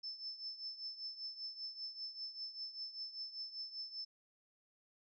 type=tone with tremolo; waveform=sine; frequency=5274 Hz; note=E8; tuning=in tune; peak=-40 dBFS; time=0.03-4.05 s; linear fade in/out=10 ms; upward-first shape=triangle; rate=5.1 Hz; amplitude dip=80%; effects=none